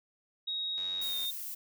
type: tone with pitch glide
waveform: sine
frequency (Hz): 3777 to 3663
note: A#7 to A#7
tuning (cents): +22 to -31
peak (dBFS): -32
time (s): 0.47-1.31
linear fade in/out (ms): 10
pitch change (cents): -53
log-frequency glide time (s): 1.05-1.16
type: click train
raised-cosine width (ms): 0.2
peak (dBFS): -32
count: 45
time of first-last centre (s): 0.78-1.25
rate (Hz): 93.7
type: noise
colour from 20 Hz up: violet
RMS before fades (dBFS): -40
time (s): 1.01-1.55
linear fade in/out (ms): 10
effects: none